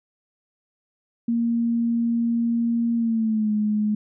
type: tone with pitch glide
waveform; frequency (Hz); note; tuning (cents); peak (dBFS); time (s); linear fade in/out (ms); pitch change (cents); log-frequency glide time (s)
sine; 233.2 to 211.4; A#3 to G#3; +1 to +31; -19; 1.28-3.95; 5; -170; 2.96-3.52
effects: none